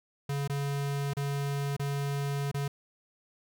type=tone with dropouts; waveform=square; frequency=141.1 Hz; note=C#3; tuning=31 cents sharp; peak=-30 dBFS; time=0.29-2.68 s; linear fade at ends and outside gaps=5 ms; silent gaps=0.477-0.496 / 1.135-1.168 / 1.766-1.795 / 2.515-2.543 s; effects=none